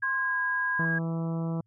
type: tone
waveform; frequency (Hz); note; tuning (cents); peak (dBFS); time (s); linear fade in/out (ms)
sine; 1635; G#6; -28; -26; 0.02-0.99; 10
type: tone with pitch glide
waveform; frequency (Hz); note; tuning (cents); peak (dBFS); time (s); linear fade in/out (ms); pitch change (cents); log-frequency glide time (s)
sine; 1046.5 to 1014.4; C6 to B5; 0 to +46; -32; 0.03-0.85; 5; -54; 0.13-0.4
type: harmonic tone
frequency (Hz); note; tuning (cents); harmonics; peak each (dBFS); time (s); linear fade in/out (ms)
164.81; E3; 0; 1 / 2 / 3 / 4 / 5 / 6 / 7 / 8; -28 / -38 / -41 / -43 / -48 / -47 / -49 / -52; 0.79-1.61; 5
effects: added 108 Hz sine -67 dBFS peak until 1.66 s